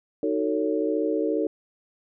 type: chord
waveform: sine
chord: D# half-diminished seventh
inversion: none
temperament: just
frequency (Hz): 311.1 / 373.4 / 448 / 560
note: D#4 / F#4 / A4 / C#5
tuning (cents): 0 / +16 / +31 / +18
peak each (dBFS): -26 / -30 / -26 / -30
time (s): 0.23-1.47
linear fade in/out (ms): 2
effects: none